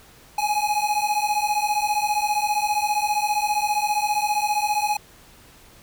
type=beating tone pair; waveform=square; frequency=830.6 / 845.6 Hz; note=G#5 / G#5; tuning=0 / +31 cents; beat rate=15 Hz; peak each=-24 dBFS; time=0.38-4.97 s; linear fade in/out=5 ms; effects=pink hiss -50 dBFS RMS until 5.82 s